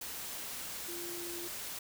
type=tone in noise; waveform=sine; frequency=346 Hz; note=F4; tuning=16 cents flat; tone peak=-43 dBFS; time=0.88-1.48 s; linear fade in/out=5 ms; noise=white; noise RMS=-42 dBFS; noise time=0.01-1.79 s; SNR=-4 dB; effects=none